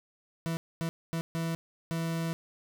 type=tone bursts at uneven times; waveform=40% pulse; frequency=164.8 Hz; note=E3; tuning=in tune; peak=-29 dBFS; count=5; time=0.46-0.57 / 0.81-0.89 / 1.13-1.21 / 1.35-1.55 / 1.91-2.33 s; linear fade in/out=0 ms; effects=none